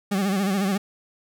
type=tone with vibrato; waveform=40% pulse; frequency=195.4 Hz; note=G3; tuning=5 cents flat; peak=-20 dBFS; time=0.11-0.78 s; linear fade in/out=10 ms; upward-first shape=sine; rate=14 Hz; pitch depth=85 cents each way; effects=none